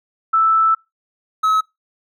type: tone pair in turn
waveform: sine / triangle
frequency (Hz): 1318.5 / 1285.4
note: E6 / E6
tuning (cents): 0 / -44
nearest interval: unison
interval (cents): 44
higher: first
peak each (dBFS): -11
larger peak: neither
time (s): 0.33-0.75 / 1.43-1.61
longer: first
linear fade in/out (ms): 10
effects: noise-tail reverb RT60 0.2 s tail -24 dB re dry